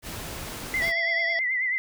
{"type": "noise", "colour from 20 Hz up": "pink", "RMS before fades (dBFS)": -36, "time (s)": [0.02, 0.93], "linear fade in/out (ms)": 50}
{"type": "tone with vibrato", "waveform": "sine", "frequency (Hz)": 2021, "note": "B6", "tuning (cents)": 39, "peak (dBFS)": -23, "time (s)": [0.74, 1.78], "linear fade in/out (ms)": 0, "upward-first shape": "triangle", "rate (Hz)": 9.2, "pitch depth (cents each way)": 85}
{"type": "harmonic tone", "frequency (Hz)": 670, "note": "E5", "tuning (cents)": 28, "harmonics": [1, 3, 5, 7, 8], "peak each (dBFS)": [-32, -37, -39, -40, -41], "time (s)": [0.82, 1.39], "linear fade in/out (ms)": 0}
{"effects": []}